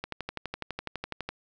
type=click train; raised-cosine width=0.3 ms; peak=-17 dBFS; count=16; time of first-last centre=0.04-1.29 s; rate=12 Hz; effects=none